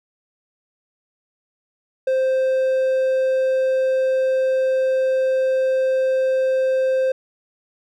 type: tone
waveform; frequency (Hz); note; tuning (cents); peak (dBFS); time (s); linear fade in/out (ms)
triangle; 523.3; C5; 0; -14; 2.07-7.12; 5
effects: none